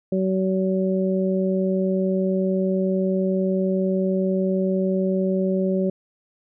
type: harmonic tone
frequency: 188.9 Hz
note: F#3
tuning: 36 cents sharp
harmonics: 1 / 2 / 3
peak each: -21 / -24 / -26 dBFS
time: 0.12-5.9 s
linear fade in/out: 5 ms
effects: none